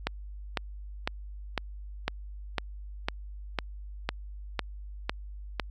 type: click train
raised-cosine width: 0.3 ms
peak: -11 dBFS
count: 12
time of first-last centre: 0.07-5.598 s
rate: 1.99 Hz
effects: added 50 Hz sine -39 dBFS peak until 5.7 s